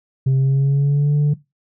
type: tone with pitch glide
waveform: sine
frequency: 133.2 to 146.94 Hz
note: C3 to D3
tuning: +31 to +1 cents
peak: -10 dBFS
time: 0.26-1.34 s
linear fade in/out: 10 ms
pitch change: +170 cents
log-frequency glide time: 0.36-1.15 s
effects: noise-tail reverb RT60 0.2 s tail -18 dB re dry + tanh soft clip ceiling -12 dBFS